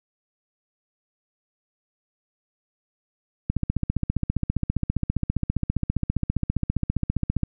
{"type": "click train", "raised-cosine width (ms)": 5, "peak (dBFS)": -10, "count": 60, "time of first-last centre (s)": [3.5, 7.433], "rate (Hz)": 15, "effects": []}